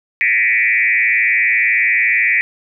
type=tone with frequency modulation; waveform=sine; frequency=2135 Hz; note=C7; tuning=34 cents sharp; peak=-11 dBFS; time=0.21-2.41 s; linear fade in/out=0 ms; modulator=114 Hz; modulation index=2.7; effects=none